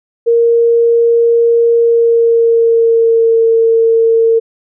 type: tone with pitch glide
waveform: sine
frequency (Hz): 466.2 to 454.8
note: A#4 to A#4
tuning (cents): 0 to -43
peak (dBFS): -6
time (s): 0.26-4.4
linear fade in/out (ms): 20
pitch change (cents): -43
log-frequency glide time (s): 1.76-3.44
effects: none